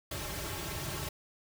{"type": "noise with comb filter", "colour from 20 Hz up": "pink", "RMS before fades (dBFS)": -38, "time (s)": [0.11, 1.09], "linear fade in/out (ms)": 5, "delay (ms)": 4.1, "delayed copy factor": -0.95, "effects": []}